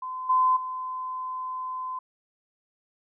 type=tone with level steps; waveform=sine; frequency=1025 Hz; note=C6; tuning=36 cents flat; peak=-31 / -18 / -30 dBFS; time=0.02-1.99 s; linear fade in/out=5 ms; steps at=0.29 / 0.56 s; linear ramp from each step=10 ms; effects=none